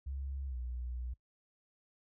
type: tone with pitch glide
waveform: sine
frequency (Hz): 68 to 61.29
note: C#2 to B1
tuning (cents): -33 to -13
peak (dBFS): -37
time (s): 0.06-1.14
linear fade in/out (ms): 10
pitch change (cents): -180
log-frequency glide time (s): 0.47-0.56
effects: noise-tail reverb RT60 0.1 s tail -22 dB re dry